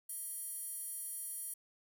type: tone with high-pass filter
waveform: square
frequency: 636 Hz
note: D#5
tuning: 38 cents sharp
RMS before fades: -43 dBFS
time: 0.09-1.54 s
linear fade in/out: 5 ms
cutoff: 11000 Hz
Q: 5
effects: none